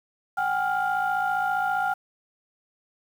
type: tone cluster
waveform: sine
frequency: 752 / 807 / 1401 Hz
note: F#5 / G#5 / F6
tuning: +28 / -50 / +5 cents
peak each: -26 dBFS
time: 0.37-1.94 s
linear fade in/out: 10 ms
effects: tanh soft clip ceiling -16 dBFS + 8-bit